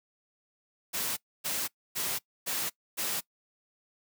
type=noise bursts; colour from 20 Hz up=white; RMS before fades=-32 dBFS; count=5; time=0.93-3.21 s; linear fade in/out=20 ms; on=240 ms; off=270 ms; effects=noise-tail reverb RT60 0.1 s tail -22 dB re dry + high-pass 100 Hz 12 dB/octave